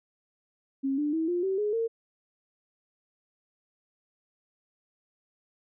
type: tone with pitch steps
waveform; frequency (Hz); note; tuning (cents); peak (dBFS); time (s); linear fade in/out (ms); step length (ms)
sine; 271.2 / 295.7 / 322.5 / 351.7 / 383.5 / 418.2 / 456.1; C#4 / D4 / E4 / F4 / G4 / G#4 / A#4; -38 / +12 / -38 / +12 / -38 / +12 / -38; -25; 0.83-1.88; 20; 150
effects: none